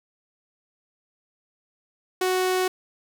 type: tone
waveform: sawtooth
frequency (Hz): 370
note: F#4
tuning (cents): 0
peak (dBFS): -17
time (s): 2.21-2.68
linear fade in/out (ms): 5
effects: none